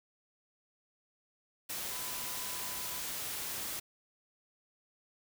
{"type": "tone in noise", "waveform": "sine", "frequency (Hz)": 1000, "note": "B5", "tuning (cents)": 21, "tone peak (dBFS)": -50, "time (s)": [1.91, 3], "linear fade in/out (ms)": 10, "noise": "white", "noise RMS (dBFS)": -39, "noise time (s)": [1.69, 3.8], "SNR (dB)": -14, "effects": []}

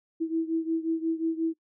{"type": "beating tone pair", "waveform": "sine", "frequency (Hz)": [324.3, 329.9], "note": ["E4", "E4"], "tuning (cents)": [-28, 1], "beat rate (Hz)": 5.6, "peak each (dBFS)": [-27, -30], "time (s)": [0.2, 1.54], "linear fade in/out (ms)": 20, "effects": ["noise-tail reverb RT60 0.1 s tail -21 dB re dry"]}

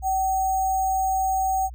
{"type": "tone with sample-and-hold", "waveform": "sine", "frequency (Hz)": 762, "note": "G5", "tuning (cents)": -49, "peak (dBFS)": -20, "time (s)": [0.02, 1.7], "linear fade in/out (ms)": 50, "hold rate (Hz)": 7350, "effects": ["added 60 Hz sine -35 dBFS peak until 1.74 s"]}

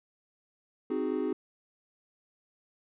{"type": "chord", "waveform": "triangle", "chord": "Ab dominant seventh", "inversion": "first", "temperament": "equal", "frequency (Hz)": [261.6, 311.1, 370, 415.3], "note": ["C4", "Eb4", "Gb4", "Ab4"], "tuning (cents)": [0, 0, 0, 0], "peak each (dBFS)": -32, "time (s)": [0.9, 1.33], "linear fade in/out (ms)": 5, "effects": ["resampled to 8000 Hz"]}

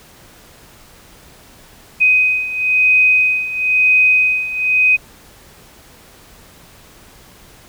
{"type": "beating tone pair", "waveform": "sine", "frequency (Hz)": [2508, 2509], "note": ["D#7", "D#7"], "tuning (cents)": [13, 14], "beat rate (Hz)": 1, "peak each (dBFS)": [-16, -12], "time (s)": [2, 4.97], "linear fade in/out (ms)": 20, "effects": ["pink hiss -44 dBFS RMS until 7.68 s"]}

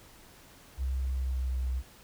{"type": "tone with pitch glide", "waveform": "sine", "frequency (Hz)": [65.41, 63.81], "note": ["C2", "C2"], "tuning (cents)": [0, -43], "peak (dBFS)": -28, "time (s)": [0.77, 1.83], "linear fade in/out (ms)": 50, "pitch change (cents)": -43, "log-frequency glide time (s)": [1.02, 1.63], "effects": ["pink hiss -55 dBFS RMS until 2.03 s"]}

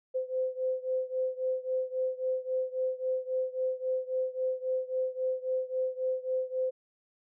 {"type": "beating tone pair", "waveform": "sine", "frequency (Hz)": [514, 517.7], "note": ["C5", "C5"], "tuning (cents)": [-31, -18], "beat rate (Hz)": 3.7, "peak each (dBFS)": [-31, -33], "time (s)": [0.14, 6.71], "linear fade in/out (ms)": 20, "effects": []}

